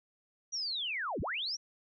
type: linear two-way sweep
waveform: sine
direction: down then up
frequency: 5860 to 37.66 to 5860 Hz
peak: -33 dBFS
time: 0.52-1.57 s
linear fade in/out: 20 ms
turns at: 1.21 s
effects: none